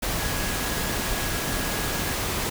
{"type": "tone in noise", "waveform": "sine", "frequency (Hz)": 1661.2, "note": "G#6", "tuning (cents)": 0, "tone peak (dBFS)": -37, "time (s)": [0.19, 2.14], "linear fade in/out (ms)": 10, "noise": "pink", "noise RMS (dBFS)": -27, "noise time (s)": [0.02, 2.5], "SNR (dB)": -13, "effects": []}